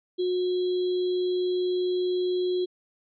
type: tone with sample-and-hold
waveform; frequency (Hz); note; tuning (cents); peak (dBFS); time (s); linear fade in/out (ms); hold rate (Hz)
sine; 362.7; F#4; -34; -23; 0.18-2.66; 20; 3675
effects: resampled to 11025 Hz